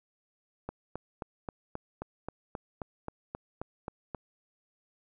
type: click train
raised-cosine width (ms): 1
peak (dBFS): -22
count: 14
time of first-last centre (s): 0.69-4.147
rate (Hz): 3.76
effects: none